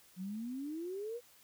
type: exponential sweep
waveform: sine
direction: up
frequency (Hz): 177.8 to 495.4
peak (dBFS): -38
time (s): 0.16-1.21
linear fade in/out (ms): 50
effects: white hiss -63 dBFS RMS until 1.43 s